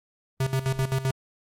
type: noise with exponential growth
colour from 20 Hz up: brown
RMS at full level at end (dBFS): -38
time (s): 0.37-0.83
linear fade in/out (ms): 0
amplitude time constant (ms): 100
type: tone with tremolo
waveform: square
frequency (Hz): 132.7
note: C3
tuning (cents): +25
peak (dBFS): -22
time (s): 0.4-1.11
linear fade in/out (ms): 5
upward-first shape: square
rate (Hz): 7.7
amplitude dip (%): 75
effects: MP3 64 kbps